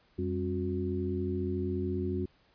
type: harmonic tone with a mistuned harmonic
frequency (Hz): 90.7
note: F#2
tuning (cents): -34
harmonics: 1 / 2 / 3 / 4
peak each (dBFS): -34 / -36 / -37 / -34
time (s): 0.18-2.26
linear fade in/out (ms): 10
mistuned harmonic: 2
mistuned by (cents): +150
effects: pink hiss -66 dBFS RMS until 2.54 s + resampled to 11025 Hz